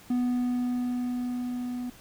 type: tone with level ramp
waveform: triangle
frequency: 246.9 Hz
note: B3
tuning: in tune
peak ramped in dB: -21 to -29 dBFS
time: 0.1-1.9 s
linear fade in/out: 5 ms
effects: pink hiss -52 dBFS RMS until 2 s